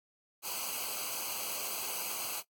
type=noise with comb filter; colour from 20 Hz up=white; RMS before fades=-37 dBFS; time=0.42-2.43 s; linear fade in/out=50 ms; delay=0.55 ms; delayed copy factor=-0.85; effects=noise-tail reverb RT60 0.1 s tail -20 dB re dry + AAC 64 kbps